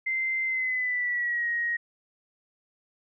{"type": "tone with pitch glide", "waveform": "sine", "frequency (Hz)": [2079, 1884.6], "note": ["C7", "A#6"], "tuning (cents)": [-12, 18], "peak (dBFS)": -25, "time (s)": [0.06, 1.77], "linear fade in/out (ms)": 10, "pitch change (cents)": -170, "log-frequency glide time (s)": [0.45, 1.48], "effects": []}